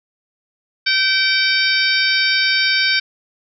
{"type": "harmonic tone with a mistuned harmonic", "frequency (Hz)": 771, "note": "G5", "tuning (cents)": -29, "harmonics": [2, 3, 4, 5, 6, 7], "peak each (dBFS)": [-19, -19, -24, -22, -20, -24], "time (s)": [0.86, 3], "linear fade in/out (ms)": 10, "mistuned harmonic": 5, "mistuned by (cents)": -57, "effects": []}